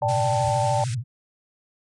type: tone with vibrato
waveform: sine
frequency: 120.4 Hz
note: B2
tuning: 44 cents flat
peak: -24 dBFS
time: 0.01-1.04 s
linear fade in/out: 50 ms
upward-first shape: sine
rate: 13 Hz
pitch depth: 180 cents each way
type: chord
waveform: sine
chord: D suspended fourth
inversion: none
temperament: just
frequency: 587.3 / 783.1 / 881 Hz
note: D5 / G5 / A5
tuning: 0 / -2 / +2 cents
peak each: -25 dBFS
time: 0.02-0.84 s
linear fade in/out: 2 ms
type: band-pass noise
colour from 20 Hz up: white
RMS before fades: -39 dBFS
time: 0.08-0.95 s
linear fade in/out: 10 ms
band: 1300 to 9700 Hz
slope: 96 dB/octave
type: tone with exponential growth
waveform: sine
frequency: 80.1 Hz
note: E2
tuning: 49 cents flat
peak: -27 dBFS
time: 0.31-0.49 s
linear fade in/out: 0 ms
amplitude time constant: 38 ms
effects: none